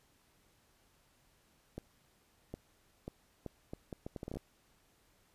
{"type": "accelerating click train", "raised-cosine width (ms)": 2, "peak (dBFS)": -28, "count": 14, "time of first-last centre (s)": [1.78, 4.37], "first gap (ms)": 760, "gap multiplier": 0.71, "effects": ["pink hiss -70 dBFS RMS until 5.34 s", "resampled to 32000 Hz"]}